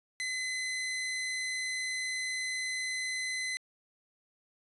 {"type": "tone", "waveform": "sawtooth", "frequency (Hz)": 2032, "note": "B6", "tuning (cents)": 49, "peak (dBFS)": -29, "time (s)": [0.2, 3.57], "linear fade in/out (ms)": 0, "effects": ["resampled to 24000 Hz"]}